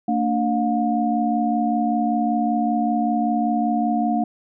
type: tone cluster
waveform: sine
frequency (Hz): 226.9 / 292.1 / 714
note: A#3 / D4 / F5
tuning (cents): -47 / -9 / +38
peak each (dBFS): -21 / -24 / -22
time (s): 0.08-4.24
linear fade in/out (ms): 5
effects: none